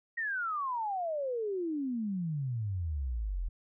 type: exponential sweep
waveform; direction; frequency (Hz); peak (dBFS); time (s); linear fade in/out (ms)
sine; down; 1900 to 39.71; -31; 0.17-3.49; 10
effects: none